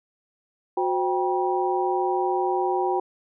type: tone cluster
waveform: sine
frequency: 365.8 / 520 / 785 / 962 Hz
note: F#4 / C5 / G5 / B5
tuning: -20 / -11 / +2 / -46 cents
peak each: -24 / -33 / -25 / -29 dBFS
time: 0.77-3 s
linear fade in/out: 5 ms
effects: none